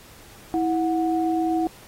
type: tone pair together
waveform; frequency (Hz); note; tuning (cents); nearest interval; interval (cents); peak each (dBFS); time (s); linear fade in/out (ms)
sine; 326.6 / 733.2; E4 / F#5; -16 / -16; octave + major second; 1400; -21 / -25; 0.54-1.67; 0
effects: pink hiss -48 dBFS RMS until 1.87 s + AAC 48 kbps

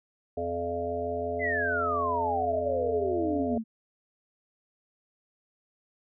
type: harmonic tone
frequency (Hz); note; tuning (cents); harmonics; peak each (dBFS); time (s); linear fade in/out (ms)
85.8; F2; -30; 1 / 3 / 5 / 7 / 8; -39 / -39 / -33 / -34 / -34; 0.37-3.58; 5
type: exponential sweep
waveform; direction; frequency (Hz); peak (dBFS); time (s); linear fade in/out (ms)
sine; down; 2081 to 216.8; -27; 1.39-3.64; 50
effects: none

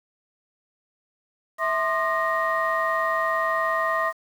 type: tone cluster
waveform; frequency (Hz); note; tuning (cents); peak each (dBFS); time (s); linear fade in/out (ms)
sine; 654 / 1056 / 1213 / 1869; E5 / C6 / D#6 / A#6; -14 / +16 / -44 / +4; -26; 1.58-4.13; 50
effects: tanh soft clip ceiling -13 dBFS + 8-bit

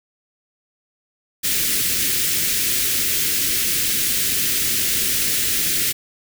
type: band-stop noise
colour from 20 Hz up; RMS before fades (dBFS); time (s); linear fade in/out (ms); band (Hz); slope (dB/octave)
white; -20; 1.43-5.93; 20; 420 to 1700; 24
effects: none

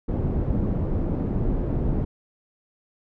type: low-pass noise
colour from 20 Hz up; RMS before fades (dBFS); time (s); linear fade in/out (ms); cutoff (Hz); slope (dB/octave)
pink; -24; 0.08-2.05; 10; 350; 12
effects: none

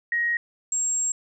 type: tone pair in turn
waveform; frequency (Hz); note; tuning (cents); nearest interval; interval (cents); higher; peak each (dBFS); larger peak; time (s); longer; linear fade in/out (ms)
sine; 1885 / 7540; A#6 / A#8; +19 / +19; 2 octaves; 2400; second; -21 / -22; first; 0.12-0.37 / 0.72-1.12; second; 2
effects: none

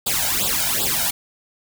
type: noise with flanger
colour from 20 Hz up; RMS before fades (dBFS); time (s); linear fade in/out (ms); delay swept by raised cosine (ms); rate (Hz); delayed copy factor
white; -21; 0.06-1.11; 10; 0.24 to 1.34; 2.6; +1
effects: none

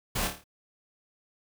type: noise with echo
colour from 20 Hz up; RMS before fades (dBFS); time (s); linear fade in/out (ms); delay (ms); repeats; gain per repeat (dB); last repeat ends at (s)
pink; -30; 0.15-0.28; 10; 27; 6; -5; 0.442
effects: none

